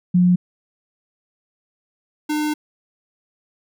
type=tone pair in turn; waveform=sine / square; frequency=179 / 302 Hz; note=F3 / D4; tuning=+43 / +48 cents; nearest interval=major sixth; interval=905 cents; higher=second; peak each=-11 / -20 dBFS; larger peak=first; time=0.14-0.36 / 2.29-2.54 s; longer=second; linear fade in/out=10 ms; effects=none